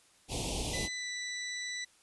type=band-stop noise; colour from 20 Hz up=pink; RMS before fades=-35 dBFS; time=0.28-0.89 s; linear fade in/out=50 ms; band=900 to 2500 Hz; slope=48 dB/octave
type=tone with pitch glide; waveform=20% pulse; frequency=2000 to 1977 Hz; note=B6 to B6; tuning=+21 to +1 cents; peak=-31 dBFS; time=0.73-1.85 s; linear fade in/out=10 ms; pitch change=-20 cents; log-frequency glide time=0.89-1.09 s
effects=white hiss -64 dBFS RMS until 2.02 s + resampled to 24000 Hz